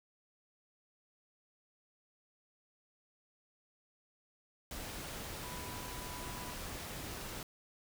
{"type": "tone in noise", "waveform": "sine", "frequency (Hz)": 987.8, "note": "B5", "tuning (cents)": 0, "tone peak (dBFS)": -50, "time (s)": [5.43, 6.54], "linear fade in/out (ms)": 2, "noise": "pink", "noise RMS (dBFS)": -44, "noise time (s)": [4.71, 7.43], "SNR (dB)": -9, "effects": []}